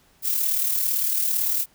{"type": "noise with amplitude modulation", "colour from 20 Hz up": "violet", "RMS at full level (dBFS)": -21, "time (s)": [0.22, 1.66], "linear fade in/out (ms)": 50, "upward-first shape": "sine", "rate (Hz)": 37.8, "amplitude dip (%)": 45, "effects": ["pink hiss -59 dBFS RMS until 1.74 s"]}